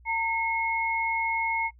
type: tone pair together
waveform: sine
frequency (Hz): 911.5 / 2168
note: A#5 / C#7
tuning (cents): -39 / -39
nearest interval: octave + minor third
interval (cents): 1500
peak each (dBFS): -27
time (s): 0.05-1.71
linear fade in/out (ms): 50
effects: noise-tail reverb RT60 0.1 s tail -22 dB re dry + added 60 Hz sine -51 dBFS peak until 1.79 s